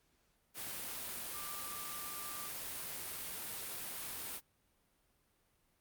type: tone in noise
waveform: sine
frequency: 1183 Hz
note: D6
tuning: 12 cents sharp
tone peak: -48 dBFS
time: 1.32-2.51 s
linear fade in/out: 50 ms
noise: white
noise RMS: -43 dBFS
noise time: 0.54-4.41 s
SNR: -8 dB
effects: pink hiss -75 dBFS RMS until 5.8 s + Opus 48 kbps